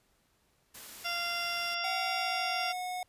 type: noise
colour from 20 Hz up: white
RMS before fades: -47 dBFS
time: 0.74-1.75 s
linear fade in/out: 10 ms
type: harmonic tone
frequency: 692 Hz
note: F5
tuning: 16 cents flat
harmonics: 1 / 2 / 3 / 4 / 5 / 7 / 8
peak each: -40 / -38 / -40 / -38 / -41 / -42 / -39 dBFS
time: 1.04-2.73 s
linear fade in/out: 20 ms
type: tone with pitch glide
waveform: square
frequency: 753 to 729 Hz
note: F#5 to F#5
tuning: +30 to -26 cents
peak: -35 dBFS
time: 1.84-3.03 s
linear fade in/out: 2 ms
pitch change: -56 cents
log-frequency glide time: 2.12-2.77 s
effects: pink hiss -71 dBFS RMS until 3.08 s + resampled to 32000 Hz